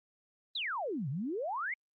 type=exponential two-way sweep; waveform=sine; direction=down then up; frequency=4186 to 123.5 to 2223 Hz; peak=-33 dBFS; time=0.55-1.74 s; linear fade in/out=5 ms; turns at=1.09 s; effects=Opus 24 kbps